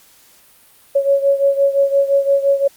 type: beating tone pair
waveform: sine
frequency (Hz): 554 / 559.8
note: C#5 / C#5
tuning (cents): -1 / +17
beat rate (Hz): 5.8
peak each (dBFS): -13 / -17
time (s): 0.95-2.68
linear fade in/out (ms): 10
effects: white hiss -49 dBFS RMS until 2.76 s + Opus 48 kbps